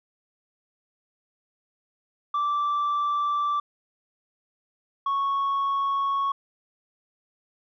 sine tone pair in turn, 1168 / 1106.6 Hz, D6 / C#6, -10 / -3 cents, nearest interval minor second, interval 93 cents, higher first, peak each -20 dBFS, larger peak neither, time 2.34-3.6 / 5.06-6.32 s, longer neither, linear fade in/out 5 ms, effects tanh soft clip ceiling -21 dBFS

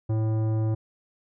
sine tone with tanh clipping, 110 Hz, A2, in tune, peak -24 dBFS, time 0.09-0.75 s, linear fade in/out 10 ms, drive 14 dB, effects none

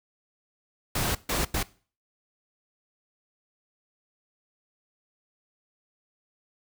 pink noise bursts at uneven times, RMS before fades -27 dBFS, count 3, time 0.95-1.15 / 1.29-1.45 / 1.54-1.63 s, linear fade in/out 5 ms, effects noise-tail reverb RT60 0.4 s tail -20 dB re dry

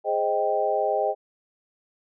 sine chord, Ab major seventh, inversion none, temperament equal, 415.3 / 523.3 / 622.3 / 784 Hz, Ab4 / C5 / Eb5 / G5, 0 / 0 / 0 / 0 cents, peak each -28 / -28 / -25 / -26 dBFS, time 0.04-1.15 s, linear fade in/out 50 ms, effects none

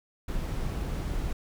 brown noise, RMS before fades -31 dBFS, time 0.28-1.33 s, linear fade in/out 5 ms, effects none

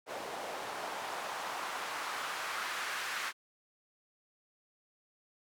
white noise with band-pass filter sweep, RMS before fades -39 dBFS, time 0.06-3.33 s, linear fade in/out 50 ms, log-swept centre 610 to 1600 Hz, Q 1.4, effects none

